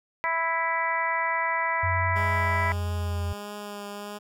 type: harmonic tone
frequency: 329.6 Hz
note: E4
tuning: in tune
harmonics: 2 / 3 / 4 / 5 / 6 / 7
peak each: -34 / -27 / -34 / -35 / -28 / -36 dBFS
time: 0.24-2.72 s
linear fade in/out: 0 ms
type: tone with pitch glide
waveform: sine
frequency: 91.1 to 85.99 Hz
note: F#2 to F2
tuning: -26 to -26 cents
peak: -26 dBFS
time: 1.83-3.33 s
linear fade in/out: 5 ms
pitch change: -100 cents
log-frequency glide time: 2.32-3.04 s
type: tone with vibrato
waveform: 10% pulse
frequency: 205.2 Hz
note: G#3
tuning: 21 cents flat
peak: -27 dBFS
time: 2.15-4.19 s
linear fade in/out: 20 ms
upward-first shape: triangle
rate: 1.6 Hz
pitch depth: 18 cents each way
effects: none